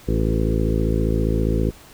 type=harmonic tone with a mistuned harmonic; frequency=55 Hz; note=A1; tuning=in tune; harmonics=1 / 2 / 3 / 4 / 5 / 6 / 7 / 8 / 9; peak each=-21 / -24 / -26 / -27 / -28 / -29 / -29 / -30 / -31 dBFS; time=0.07-1.71 s; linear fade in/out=20 ms; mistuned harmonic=7; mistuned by=-26 cents; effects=pink hiss -46 dBFS RMS until 1.93 s